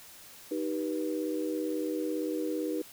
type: chord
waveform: sine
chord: Eb augmented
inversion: none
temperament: just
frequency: 311.1 / 388.9 / 486.1 Hz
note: Eb4 / G4 / B4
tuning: 0 / -14 / -28 cents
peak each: -32 / -36 / -35 dBFS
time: 0.51-2.82 s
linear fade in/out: 5 ms
effects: white hiss -51 dBFS RMS until 2.92 s